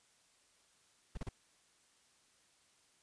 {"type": "noise bursts", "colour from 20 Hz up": "brown", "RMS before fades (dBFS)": -40, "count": 3, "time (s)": [1.15, 1.29], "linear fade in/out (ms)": 5, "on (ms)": 24, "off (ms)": 34, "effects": ["white hiss -70 dBFS RMS until 3.02 s", "resampled to 22050 Hz"]}